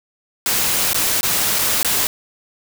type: noise with dropouts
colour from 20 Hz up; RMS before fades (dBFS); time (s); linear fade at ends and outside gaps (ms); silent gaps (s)
white; -18; 0.46-2.07; 1; 0.932-0.945 / 1.21-1.23 / 1.587-1.59 / 1.83-1.847
effects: none